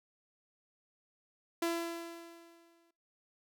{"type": "tone with exponential decay", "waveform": "sawtooth", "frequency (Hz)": 336.8, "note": "E4", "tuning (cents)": 37, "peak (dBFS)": -26, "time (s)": [1.62, 2.91], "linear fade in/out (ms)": 5, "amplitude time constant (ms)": 280, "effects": ["noise-tail reverb RT60 0.5 s tail -25 dB re dry"]}